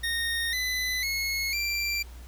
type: tone with pitch steps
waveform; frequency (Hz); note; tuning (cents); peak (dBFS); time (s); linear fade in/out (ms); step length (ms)
25% pulse; 1851 / 2007 / 2176 / 2359; A#6 / B6 / C#7 / D7; -13 / +27 / -33 / +7; -23; 0.03-2.03; 10; 500
effects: added 60 Hz sine -41 dBFS peak until 2.27 s + pink hiss -53 dBFS RMS until 2.27 s